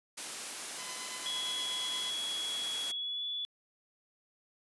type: high-pass noise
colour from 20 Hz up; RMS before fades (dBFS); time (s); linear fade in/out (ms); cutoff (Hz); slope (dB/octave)
white; -40; 0.17-2.92; 10; 220; 12
type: tone with tremolo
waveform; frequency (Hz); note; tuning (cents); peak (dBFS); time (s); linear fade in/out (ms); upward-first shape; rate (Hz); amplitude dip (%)
10% pulse; 1013; B5; +44; -33; 0.76-2.12; 50; sine; 8.5; 50
type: tone with pitch glide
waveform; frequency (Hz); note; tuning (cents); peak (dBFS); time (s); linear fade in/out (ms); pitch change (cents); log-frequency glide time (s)
sine; 3346 to 3434; G#7 to A7; +12 to -43; -34; 1.26-3.45; 0; +45; 2.87-3.24
effects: resampled to 24000 Hz